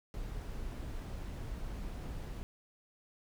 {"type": "noise", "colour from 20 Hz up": "brown", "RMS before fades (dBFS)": -41, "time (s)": [0.14, 2.43], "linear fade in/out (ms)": 0, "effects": []}